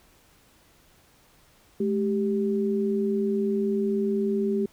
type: tone pair together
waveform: sine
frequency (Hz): 212.4 / 392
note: G#3 / G4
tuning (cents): +39 / 0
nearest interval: major seventh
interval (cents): 1061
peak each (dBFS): -25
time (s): 1.8-4.66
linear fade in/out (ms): 5
effects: pink hiss -59 dBFS RMS until 4.72 s